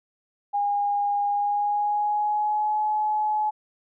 sine tone with pitch glide, 815 to 851.1 Hz, G#5 to G#5, -33 to +42 cents, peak -21 dBFS, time 0.53-3.51 s, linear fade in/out 20 ms, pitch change +75 cents, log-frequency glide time 1.28-2.8 s, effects none

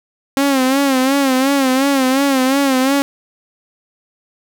sawtooth tone with vibrato, 268.7 Hz, C4, 46 cents sharp, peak -8 dBFS, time 0.37-3.02 s, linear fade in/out 0 ms, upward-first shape sine, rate 2.8 Hz, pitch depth 82 cents each way, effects none

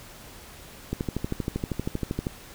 click train, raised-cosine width 3 ms, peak -14 dBFS, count 18, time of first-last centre 0.93-2.269 s, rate 12.7 Hz, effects pink hiss -46 dBFS RMS until 2.54 s

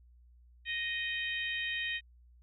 harmonic tone, 622.3 Hz, D#5, in tune, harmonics 3 / 4 / 5 / 6, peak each -36 / -38 / -40 / -42 dBFS, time 0.65-2.01 s, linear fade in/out 50 ms, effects added 60 Hz sine -57 dBFS peak until 2.42 s

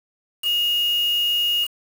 sine tone with quantisation, 2861 Hz, F7, 41 cents sharp, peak -18 dBFS, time 0.42-1.68 s, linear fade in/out 50 ms, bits 5, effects none

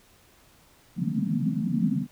white band-pass noise, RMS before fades -26 dBFS, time 0.96-2.07 s, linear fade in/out 50 ms, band 140 to 260 Hz, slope 96 dB/octave, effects pink hiss -58 dBFS RMS until 2.11 s

